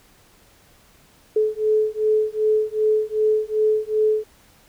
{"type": "beating tone pair", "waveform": "sine", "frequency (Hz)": [429.5, 432.1], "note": ["A4", "A4"], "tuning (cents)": [-42, -31], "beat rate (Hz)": 2.6, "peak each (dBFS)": -20, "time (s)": [1.36, 4.24], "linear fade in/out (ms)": 5, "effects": ["pink hiss -54 dBFS RMS until 4.68 s"]}